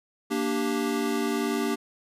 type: chord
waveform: square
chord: G minor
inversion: first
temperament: equal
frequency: 233.1 / 293.7 / 392 Hz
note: Bb3 / D4 / G4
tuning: 0 / 0 / 0 cents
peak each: -30 dBFS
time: 0.3-1.76 s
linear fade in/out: 20 ms
effects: resampled to 32000 Hz

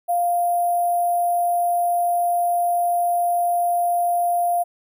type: tone with sample-and-hold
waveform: sine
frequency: 698.5 Hz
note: F5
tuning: in tune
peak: -17 dBFS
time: 0.08-4.64 s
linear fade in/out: 20 ms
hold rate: 11025 Hz
effects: none

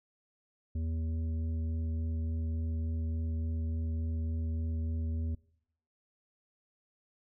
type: harmonic tone with a mistuned harmonic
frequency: 80.7 Hz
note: E2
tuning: 36 cents flat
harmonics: 1 / 3 / 5 / 7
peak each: -31 / -42 / -55 / -59 dBFS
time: 0.75-5.35 s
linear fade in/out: 5 ms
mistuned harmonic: 3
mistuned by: -25 cents
effects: noise-tail reverb RT60 0.7 s tail -22 dB re dry

